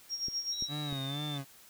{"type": "tone with tremolo", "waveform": "sine", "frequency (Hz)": 5588, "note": "F8", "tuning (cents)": 0, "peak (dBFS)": -30, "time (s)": [0.09, 0.69], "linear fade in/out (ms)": 50, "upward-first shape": "sine", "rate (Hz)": 7.9, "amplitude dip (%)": 70}
{"type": "clicks", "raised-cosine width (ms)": 3, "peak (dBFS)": -31, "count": 3, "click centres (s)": [0.284, 0.624, 0.927]}
{"type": "tone with pitch glide", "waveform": "sine", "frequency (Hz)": [3871, 3550], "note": ["B7", "A7"], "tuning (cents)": [-35, 15], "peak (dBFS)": -39, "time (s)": [0.52, 1.38], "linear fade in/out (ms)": 5, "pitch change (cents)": -150, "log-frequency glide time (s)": [0.84, 1.14]}
{"type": "tone with vibrato", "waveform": "30% pulse", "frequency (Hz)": 142, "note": "C#3", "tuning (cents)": 42, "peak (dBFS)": -33, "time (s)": [0.68, 1.45], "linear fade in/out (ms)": 50, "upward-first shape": "sine", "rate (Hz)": 2.2, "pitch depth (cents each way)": 94}
{"effects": ["white hiss -57 dBFS RMS until 1.69 s"]}